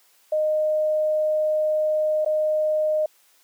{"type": "tone with dropouts", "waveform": "sine", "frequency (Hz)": 616, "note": "D#5", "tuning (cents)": -17, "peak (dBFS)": -18, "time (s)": [0.32, 3.06], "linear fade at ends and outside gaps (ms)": 5, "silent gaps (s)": [2.248, 2.26], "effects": ["white hiss -59 dBFS RMS until 3.43 s", "high-pass 400 Hz 12 dB/octave"]}